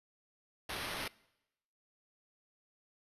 violet noise with sample-and-hold, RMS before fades -40 dBFS, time 0.69-1.08 s, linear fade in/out 5 ms, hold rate 7350 Hz, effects noise-tail reverb RT60 0.9 s tail -23 dB re dry + resampled to 32000 Hz

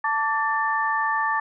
sine tone cluster, 885 / 1158 / 1779 Hz, A5 / D6 / A6, +10 / -25 / +19 cents, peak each -25 dBFS, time 0.04-1.4 s, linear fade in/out 5 ms, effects none

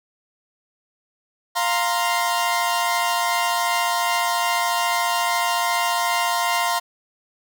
sawtooth chord, F suspended fourth, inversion none, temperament equal, 698.5 / 932.3 / 1046.5 Hz, F5 / Bb5 / C6, 0 / 0 / 0 cents, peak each -20 dBFS, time 1.55-6.8 s, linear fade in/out 20 ms, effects none

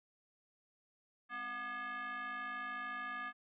square ring-modulated tone, 237.2 Hz, A#3, 30 cents sharp, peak -38 dBFS, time 1.29-3.33 s, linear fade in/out 50 ms, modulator 1450 Hz, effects resampled to 8000 Hz

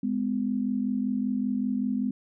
sine tone pair together, 207.7 / 252.9 Hz, G#3 / B3, 0 / +41 cents, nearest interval minor third, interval 341 cents, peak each -28 / -27 dBFS, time 0.03-2.11 s, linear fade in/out 5 ms, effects none

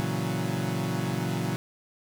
30% pulse chord, F# dominant seventh, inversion first, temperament equal, 116.54 / 138.59 / 164.81 / 185 Hz, A#2 / C#3 / E3 / F#3, 0 / 0 / 0 / 0 cents, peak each -30 dBFS, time 0-1.56 s, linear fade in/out 0 ms, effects none

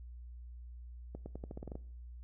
accelerating click train, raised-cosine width 2 ms, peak -30 dBFS, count 10, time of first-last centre 1.15-1.755 s, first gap 110 ms, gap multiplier 0.87, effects noise-tail reverb RT60 0.6 s tail -21 dB re dry + added 60 Hz sine -46 dBFS peak until 2.23 s

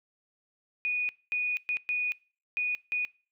sine tone bursts at uneven times, 2469 Hz, D#7, 14 cents flat, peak -26 dBFS, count 6, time 0.85-1.09 / 1.32-1.57 / 1.69-1.77 / 1.89-2.12 / 2.57-2.75 / 2.92-3.05 s, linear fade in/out 0 ms, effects noise-tail reverb RT60 0.4 s tail -24 dB re dry

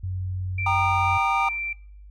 sine tone with pitch glide, 92.5 to 91.28 Hz, F#2 to F#2, 0 to -23 cents, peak -26 dBFS, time 0.03-1.18 s, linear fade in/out 10 ms, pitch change -23 cents, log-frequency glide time 0.81-1.06 s
sine tone, 2349 Hz, D7, in tune, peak -27 dBFS, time 0.58-1.73 s, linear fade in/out 5 ms
triangle chord, Eb major, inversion first, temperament equal with one note detuned, 784 / 932.3 / 1220.3 Hz, G5 / Bb5 / Eb6, 0 / 0 / -34 cents, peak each -23 dBFS, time 0.66-1.49 s, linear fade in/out 5 ms
effects noise-tail reverb RT60 0.6 s tail -23 dB re dry + added 50 Hz sine -42 dBFS peak until 2.1 s

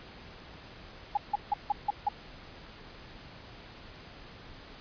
sine tone bursts, 826 Hz, G#5, 10 cents flat, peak -23 dBFS, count 6, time 1.15-2.088 s, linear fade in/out 5 ms, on 23 ms, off 160 ms, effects pink hiss -49 dBFS RMS until 4.8 s + resampled to 11025 Hz

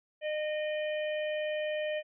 harmonic tone with a mistuned harmonic, 609 Hz, D#5, 37 cents flat, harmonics 1 / 3 / 4 / 5, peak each -31 / -41 / -43 / -45 dBFS, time 0.21-2.03 s, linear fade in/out 50 ms, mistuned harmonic 3, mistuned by +20 cents, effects none

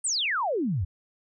sine exponential sweep, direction down, 9320 to 78.5 Hz, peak -24 dBFS, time 0.04-0.85 s, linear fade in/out 10 ms, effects none

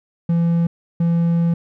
triangle tone pair in turn, 168.9 / 168.9 Hz, E3 / E3, +42 / +42 cents, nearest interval unison, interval 0 cents, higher neither, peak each -12 dBFS, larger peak neither, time 0.29-0.67 / 1-1.54 s, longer second, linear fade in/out 5 ms, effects none

